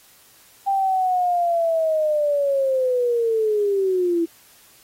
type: linear sweep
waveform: sine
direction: down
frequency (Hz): 793 to 330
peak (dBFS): -17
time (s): 0.66-4.26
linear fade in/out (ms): 20
effects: white hiss -52 dBFS RMS until 4.83 s + AAC 48 kbps